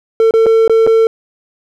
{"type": "tone with dropouts", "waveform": "triangle", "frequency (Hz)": 450, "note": "A4", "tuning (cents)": 39, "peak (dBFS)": -4, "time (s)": [0.2, 1.07], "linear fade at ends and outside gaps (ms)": 1, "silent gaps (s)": [[0.309, 0.338], [0.46, 0.465], [0.678, 0.696], [0.866, 0.873]], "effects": []}